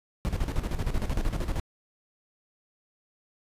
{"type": "noise with tremolo", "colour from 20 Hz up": "brown", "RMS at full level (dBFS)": -26, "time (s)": [0.25, 1.6], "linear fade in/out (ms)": 0, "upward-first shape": "square", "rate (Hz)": 13, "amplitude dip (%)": 65, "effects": ["resampled to 32000 Hz"]}